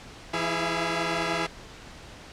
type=tone cluster; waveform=10% pulse; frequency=168.3 / 326.4 / 416.1 / 679 Hz; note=E3 / E4 / G#4 / F5; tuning=+36 / -17 / +3 / -49 cents; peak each=-23 dBFS; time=0.33-1.47 s; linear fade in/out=10 ms; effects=pink hiss -45 dBFS RMS until 2.32 s + low-pass 6000 Hz 12 dB/octave